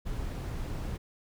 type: noise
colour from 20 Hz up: brown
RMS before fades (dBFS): -35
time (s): 0.05-0.98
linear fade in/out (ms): 20
effects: none